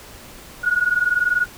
sine tone pair together, 1444 / 1464.2 Hz, F#6 / F#6, -43 / -19 cents, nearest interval unison, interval 24 cents, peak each -19 dBFS, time 0.63-1.46 s, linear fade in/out 20 ms, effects pink hiss -41 dBFS RMS until 1.57 s

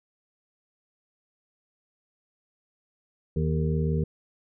harmonic tone with a mistuned harmonic, 78.8 Hz, D#2, 23 cents sharp, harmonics 1 / 2 / 3 / 5 / 6, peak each -28 / -25 / -34 / -34 / -34 dBFS, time 3.36-4.04 s, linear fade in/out 5 ms, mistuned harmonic 6, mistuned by -46 cents, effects none

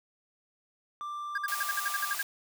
triangle tone, 1181 Hz, D6, 9 cents sharp, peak -33 dBFS, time 1.01-2.15 s, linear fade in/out 0 ms
triangle tone bursts, 1622 Hz, G#6, 41 cents flat, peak -26 dBFS, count 11, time 1.35-2.219 s, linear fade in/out 5 ms, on 29 ms, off 55 ms
white high-pass noise, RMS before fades -37 dBFS, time 1.48-2.23 s, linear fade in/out 2 ms, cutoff 620 Hz, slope 96 dB/octave
effects none

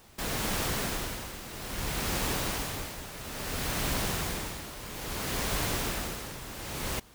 pink noise with tremolo, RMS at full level -30 dBFS, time 0.18-7 s, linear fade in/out 10 ms, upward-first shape sine, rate 0.6 Hz, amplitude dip 75%, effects pink hiss -56 dBFS RMS until 7.14 s

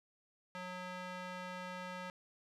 square tone with band-pass filter, 182.1 Hz, F#3, 27 cents flat, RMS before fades -45 dBFS, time 0.55-2.1 s, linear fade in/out 0 ms, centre 1500 Hz, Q 0.76, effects none

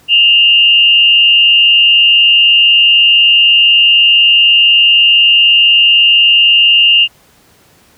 sine tone with frequency modulation, 2810 Hz, F7, 10 cents sharp, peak -4 dBFS, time 0.08-7.08 s, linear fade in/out 50 ms, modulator 186 Hz, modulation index 0.43, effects pink hiss -47 dBFS RMS until 7.97 s + high-pass 60 Hz 12 dB/octave

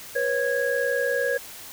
sine tone cluster, 485.9 / 546 / 1651 Hz, B4 / C#5 / G#6, -28 / -26 / -11 cents, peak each -26 dBFS, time 0.15-1.38 s, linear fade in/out 10 ms, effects white hiss -41 dBFS RMS until 1.72 s

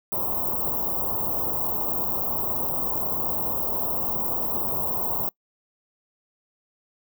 white band-stop noise, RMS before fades -26 dBFS, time 0.12-5.29 s, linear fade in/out 2 ms, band 1100 to 15000 Hz, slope 48 dB/octave, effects noise-tail reverb RT60 0.1 s tail -24 dB re dry

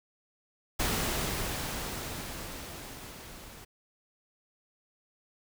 pink noise with level ramp, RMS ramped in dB -29 to -49 dBFS, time 0.79-3.65 s, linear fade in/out 10 ms, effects none

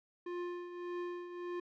square tone with tremolo, 352.3 Hz, F4, 15 cents sharp, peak -37 dBFS, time 0.26-1.6 s, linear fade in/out 5 ms, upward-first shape triangle, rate 1.7 Hz, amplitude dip 65%, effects low-pass 2000 Hz 12 dB/octave

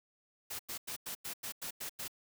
white noise bursts, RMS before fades -41 dBFS, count 9, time 0.5-2.081 s, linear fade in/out 10 ms, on 93 ms, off 93 ms, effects none

